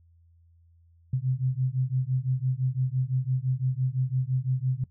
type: beating tone pair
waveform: sine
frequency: 126.5 / 132.4 Hz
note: B2 / C3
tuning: +42 / +21 cents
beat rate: 5.9 Hz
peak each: -27 dBFS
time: 1.13-4.84 s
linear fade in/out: 5 ms
effects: noise-tail reverb RT60 0.1 s tail -21 dB re dry + added 84 Hz sine -56 dBFS peak until 4.9 s